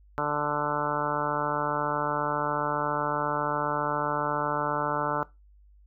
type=harmonic tone; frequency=147.6 Hz; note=D3; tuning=9 cents sharp; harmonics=1 / 2 / 3 / 4 / 5 / 6 / 7 / 8 / 9 / 10; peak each=-37 / -36 / -35 / -33 / -38 / -32 / -35 / -36 / -32 / -38 dBFS; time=0.18-5.23 s; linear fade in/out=0 ms; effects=noise-tail reverb RT60 0.2 s tail -18 dB re dry + added 50 Hz sine -53 dBFS peak until 5.86 s